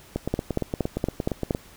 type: two click trains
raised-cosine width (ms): 2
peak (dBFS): -9 / -12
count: 6 / 13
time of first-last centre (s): 0.34-1.508 / 0.16-1.549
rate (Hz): 4.28 / 8.64
effects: pink hiss -50 dBFS RMS until 1.76 s